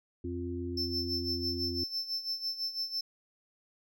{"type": "harmonic tone", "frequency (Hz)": 87.31, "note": "F2", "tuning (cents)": 0, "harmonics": [1, 3, 4], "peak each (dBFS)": [-38, -38, -38], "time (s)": [0.24, 1.84], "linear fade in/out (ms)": 5}
{"type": "tone with tremolo", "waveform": "triangle", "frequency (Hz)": 5310, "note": "E8", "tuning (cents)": 12, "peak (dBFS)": -29, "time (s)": [0.77, 3.01], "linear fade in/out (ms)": 5, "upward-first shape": "sine", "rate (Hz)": 6, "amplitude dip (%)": 75}
{"effects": []}